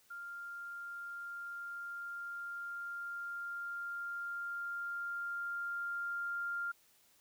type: tone with level ramp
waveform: sine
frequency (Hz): 1396.9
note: F6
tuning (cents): 0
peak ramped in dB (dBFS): -43 to -35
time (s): 0.1-6.72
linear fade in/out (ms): 10
effects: white hiss -68 dBFS RMS until 7.2 s